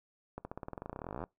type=accelerating click train; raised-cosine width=1 ms; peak=-26 dBFS; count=28; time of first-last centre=0.38-1.239 s; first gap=70 ms; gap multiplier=0.93; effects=noise-tail reverb RT60 0.2 s tail -23 dB re dry